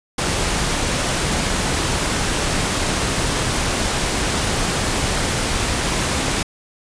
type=noise; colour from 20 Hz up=pink; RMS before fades=-20 dBFS; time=0.18-6.43 s; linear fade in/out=5 ms; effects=resampled to 22050 Hz